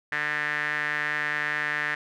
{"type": "tone with band-pass filter", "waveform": "sawtooth", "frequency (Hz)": 149.6, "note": "D3", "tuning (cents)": 32, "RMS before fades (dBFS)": -28, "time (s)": [0.12, 1.95], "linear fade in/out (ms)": 5, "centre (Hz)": 1800, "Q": 6.7, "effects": []}